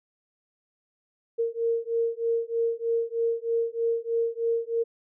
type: beating tone pair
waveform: sine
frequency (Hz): 460.1 / 463.3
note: A#4 / A#4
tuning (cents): -23 / -11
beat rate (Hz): 3.2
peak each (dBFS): -27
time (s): 1.38-4.84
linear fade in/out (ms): 20
effects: none